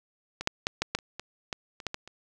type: clicks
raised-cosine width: 0.2 ms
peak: -17 / -7 / -9 / -9 / -9 / -28 / -19 / -14 / -25 / -13 / -16 / -27 dBFS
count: 12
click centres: 0.41 / 0.474 / 0.669 / 0.82 / 0.95 / 0.988 / 1.196 / 1.528 / 1.802 / 1.867 / 1.944 / 2.076 s
effects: none